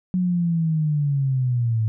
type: linear sweep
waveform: sine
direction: down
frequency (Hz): 184.6 to 108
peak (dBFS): -18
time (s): 0.14-1.88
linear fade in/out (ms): 0
effects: none